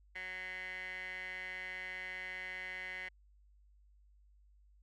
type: tone with band-pass filter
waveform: 15% pulse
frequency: 185 Hz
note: F#3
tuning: in tune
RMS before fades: -44 dBFS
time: 0.15-3.09 s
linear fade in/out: 10 ms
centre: 2100 Hz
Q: 7.3
effects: added 50 Hz sine -62 dBFS peak until 4.82 s